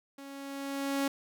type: tone with level ramp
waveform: sawtooth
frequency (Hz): 276.6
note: C#4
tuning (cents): -4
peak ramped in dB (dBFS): -41 to -23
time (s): 0.18-1.08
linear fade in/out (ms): 5
effects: none